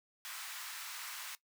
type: high-pass noise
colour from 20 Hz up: pink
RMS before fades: -45 dBFS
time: 0.25-1.35 s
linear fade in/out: 0 ms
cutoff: 1100 Hz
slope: 24 dB/octave
effects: noise-tail reverb RT60 0.1 s tail -17 dB re dry